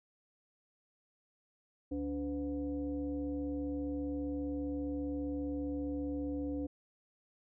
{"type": "tone with frequency modulation", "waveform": "sine", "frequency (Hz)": 288, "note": "D4", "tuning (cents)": -34, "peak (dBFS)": -34, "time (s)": [1.91, 6.67], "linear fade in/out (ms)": 10, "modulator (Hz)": 217, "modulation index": 0.77, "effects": []}